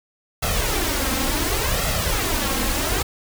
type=noise with flanger; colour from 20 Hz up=pink; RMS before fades=-22 dBFS; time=0.42-3.03 s; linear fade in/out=10 ms; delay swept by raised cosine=1.5 to 3.8 ms; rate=0.69 Hz; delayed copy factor=+0.65; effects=none